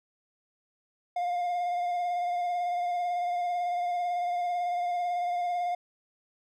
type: tone with vibrato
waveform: triangle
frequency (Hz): 707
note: F5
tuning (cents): +21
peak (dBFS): -25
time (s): 1.16-5.75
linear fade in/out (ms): 5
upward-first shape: sine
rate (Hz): 18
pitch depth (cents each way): 25
effects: none